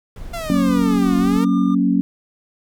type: noise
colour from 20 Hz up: brown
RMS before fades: -33 dBFS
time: 0.16-1.38 s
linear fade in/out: 2 ms
type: exponential two-way sweep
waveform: sawtooth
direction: down then up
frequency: 698.5 to 349.2 to 472.5 Hz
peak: -22 dBFS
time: 0.33-1.45 s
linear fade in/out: 10 ms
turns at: 1.17 s
type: chord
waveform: sine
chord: F# major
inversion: none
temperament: equal with one note detuned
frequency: 185.64 / 233.1 / 277.2 Hz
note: F#3 / A#3 / C#4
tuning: +6 / 0 / 0 cents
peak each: -18 / -19 / -17 dBFS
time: 0.5-2.01 s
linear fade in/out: 0 ms
type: tone with tremolo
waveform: triangle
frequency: 1200 Hz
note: D6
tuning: 37 cents sharp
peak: -26 dBFS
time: 0.53-1.75 s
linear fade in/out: 10 ms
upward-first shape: sine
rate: 6 Hz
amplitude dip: 30%
effects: none